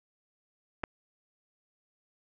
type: clicks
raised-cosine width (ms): 0.5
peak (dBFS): -30 / -16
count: 2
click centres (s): 0.835 / 0.838
effects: none